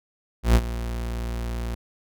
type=tone with ADSR envelope; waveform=40% pulse; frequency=58.27 Hz; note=A#1; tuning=in tune; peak=-11 dBFS; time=0.43-1.75 s; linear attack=120 ms; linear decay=54 ms; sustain=-15 dB; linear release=9 ms; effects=none